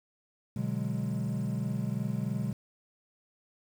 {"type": "chord", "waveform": "triangle", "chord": "G# half-diminished seventh", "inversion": "first", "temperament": "equal", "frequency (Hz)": [123.47, 146.83, 185, 207.7], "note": ["B2", "D3", "F#3", "G#3"], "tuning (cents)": [0, 0, 0, 0], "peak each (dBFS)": [-32, -34, -34, -33], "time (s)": [0.56, 2.53], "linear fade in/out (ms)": 5, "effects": ["9-bit"]}